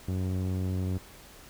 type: tone with low-pass filter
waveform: sawtooth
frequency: 93 Hz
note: F#2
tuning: 9 cents sharp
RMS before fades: -30 dBFS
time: 0.08-0.98 s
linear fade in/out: 5 ms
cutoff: 360 Hz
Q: 0.75
effects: pink hiss -51 dBFS RMS until 1.49 s